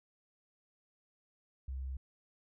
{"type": "tone", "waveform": "sine", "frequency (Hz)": 65.9, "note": "C2", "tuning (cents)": 13, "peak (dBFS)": -37, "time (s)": [1.68, 1.97], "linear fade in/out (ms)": 5, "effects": []}